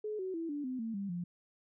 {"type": "tone with pitch steps", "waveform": "sine", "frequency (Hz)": [425.7, 374.9, 330.2, 290.8, 256.1, 225.5, 198.6, 174.9], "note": ["G#4", "F#4", "E4", "D4", "C4", "A3", "G3", "F3"], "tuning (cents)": [43, 23, 3, -17, -37, 43, 23, 3], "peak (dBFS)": -35, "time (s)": [0.04, 1.24], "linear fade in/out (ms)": 5, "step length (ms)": 150, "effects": []}